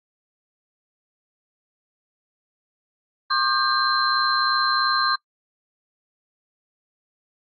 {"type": "tone cluster", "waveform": "sine", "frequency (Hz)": [1078, 1201, 1587, 4118], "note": ["C#6", "D6", "G6", "C8"], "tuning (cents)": [-49, 38, 21, -28], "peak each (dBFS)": -24, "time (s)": [3.3, 5.16], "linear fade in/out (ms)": 10, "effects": ["noise-tail reverb RT60 0.1 s tail -25 dB re dry", "Opus 32 kbps"]}